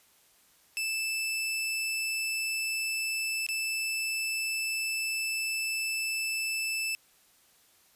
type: tone with dropouts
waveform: sawtooth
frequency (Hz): 2637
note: E7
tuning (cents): 0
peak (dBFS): -26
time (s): 0.77-6.95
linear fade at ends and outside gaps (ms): 0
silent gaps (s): 3.465-3.488
effects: white hiss -63 dBFS RMS until 7.95 s + resampled to 32000 Hz